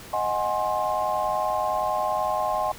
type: chord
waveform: sine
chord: Ab dominant seventh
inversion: second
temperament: equal with one note detuned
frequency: 622.3 / 740 / 830.6 / 1058.7 Hz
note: Eb5 / Gb5 / Ab5 / C6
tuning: 0 / 0 / 0 / +20 cents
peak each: -28 dBFS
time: 0.13-2.72 s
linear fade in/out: 5 ms
effects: pink hiss -43 dBFS RMS until 2.78 s